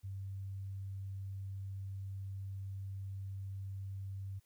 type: tone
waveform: sine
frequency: 97.2 Hz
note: G2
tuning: 14 cents flat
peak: -40 dBFS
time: 0.03-4.4 s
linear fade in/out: 20 ms
effects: white hiss -75 dBFS RMS until 4.45 s